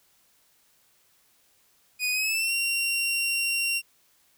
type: tone with pitch glide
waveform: sawtooth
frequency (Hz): 2481 to 2753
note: D#7 to F7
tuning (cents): -6 to -25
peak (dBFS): -21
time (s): 1.99-3.82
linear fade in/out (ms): 50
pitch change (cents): +181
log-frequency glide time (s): 2.11-2.53
effects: white hiss -64 dBFS RMS until 4.37 s